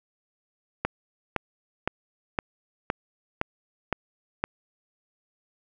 click train, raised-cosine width 0.5 ms, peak -9 dBFS, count 8, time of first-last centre 0.85-4.44 s, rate 1.95 Hz, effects none

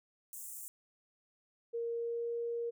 pink high-pass noise, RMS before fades -46 dBFS, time 0.33-0.68 s, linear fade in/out 0 ms, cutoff 7100 Hz, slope 48 dB/octave
sine tone with pitch glide, 466.2 to 469.2 Hz, A#4 to A#4, 0 to +11 cents, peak -34 dBFS, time 1.73-2.71 s, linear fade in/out 20 ms, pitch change +11 cents, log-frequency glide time 1.91-2.3 s
effects none

